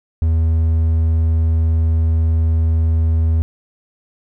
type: tone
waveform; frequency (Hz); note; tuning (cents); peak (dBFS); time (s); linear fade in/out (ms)
triangle; 80.9; E2; -32; -10; 0.22-3.42; 0
effects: none